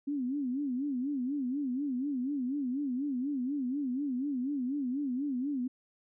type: tone with vibrato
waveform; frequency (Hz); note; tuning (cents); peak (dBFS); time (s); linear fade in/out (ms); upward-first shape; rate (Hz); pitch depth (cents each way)
sine; 268.1; C4; +42; -30; 0.07-5.68; 10; sine; 4.1; 160
effects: none